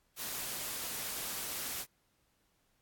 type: noise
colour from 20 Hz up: white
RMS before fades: -39 dBFS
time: 0.16-1.86 s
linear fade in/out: 50 ms
effects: pink hiss -75 dBFS RMS until 2.81 s + AAC 64 kbps